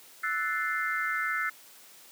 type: chord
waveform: sine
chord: F# half-diminished seventh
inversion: third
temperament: equal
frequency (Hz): 1318.5 / 1480 / 1760 / 2093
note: E6 / F#6 / A6 / C7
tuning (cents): 0 / 0 / 0 / 0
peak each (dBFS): -33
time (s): 0.23-1.5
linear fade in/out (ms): 10
effects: white hiss -53 dBFS RMS until 2.11 s + high-pass 200 Hz 12 dB/octave